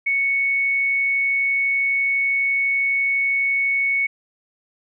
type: tone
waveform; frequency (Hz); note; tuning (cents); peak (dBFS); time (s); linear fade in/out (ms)
sine; 2217; C#7; 0; -17; 0.06-4.07; 10
effects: none